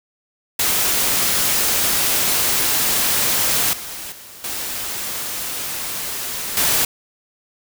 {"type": "noise with level steps", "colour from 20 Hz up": "white", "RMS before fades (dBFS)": [-18, -31, -39, -26, -17], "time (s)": [0.59, 6.85], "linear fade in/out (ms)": 5, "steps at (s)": [3.73, 4.12, 4.44, 6.57], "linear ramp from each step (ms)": 2, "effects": []}